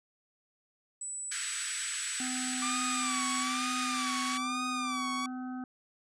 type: tone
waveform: sine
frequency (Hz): 7940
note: B8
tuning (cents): +8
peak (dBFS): -36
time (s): 1.01-3.43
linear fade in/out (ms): 5
type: high-pass noise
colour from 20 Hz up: pink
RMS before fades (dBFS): -37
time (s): 1.31-4.38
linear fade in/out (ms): 10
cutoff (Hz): 1400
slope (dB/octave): 48
type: harmonic tone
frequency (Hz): 254.4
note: C4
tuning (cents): -48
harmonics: 1 / 3 / 5 / 6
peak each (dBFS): -36 / -46 / -50 / -52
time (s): 2.2-5.64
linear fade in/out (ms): 2
type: tone with vibrato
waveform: sawtooth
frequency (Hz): 1174.7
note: D6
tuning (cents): 0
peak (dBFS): -29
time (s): 2.62-5.26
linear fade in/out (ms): 2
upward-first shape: sine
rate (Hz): 1.1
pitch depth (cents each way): 95
effects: resampled to 22050 Hz